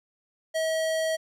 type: tone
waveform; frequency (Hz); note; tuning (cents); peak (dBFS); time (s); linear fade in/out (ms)
square; 641; E5; -49; -25; 0.54-1.17; 20
effects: low-pass 12000 Hz 12 dB/octave + 10-bit